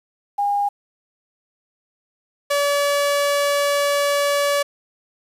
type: tone pair in turn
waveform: sine / sawtooth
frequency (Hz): 812 / 572.2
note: G#5 / D5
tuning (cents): -39 / -45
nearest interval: tritone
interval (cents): 606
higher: first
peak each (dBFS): -17 / -13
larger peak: second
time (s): 0.38-0.69 / 2.5-4.63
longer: second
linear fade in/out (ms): 10
effects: resampled to 32000 Hz + 8-bit